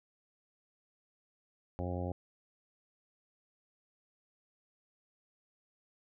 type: harmonic tone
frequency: 89.4 Hz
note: F2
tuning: 41 cents sharp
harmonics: 1 / 2 / 3 / 4 / 5 / 6 / 7 / 8 / 9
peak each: -37 / -42 / -43 / -45 / -48 / -43 / -48 / -48 / -48 dBFS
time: 1.79-2.12 s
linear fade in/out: 0 ms
effects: none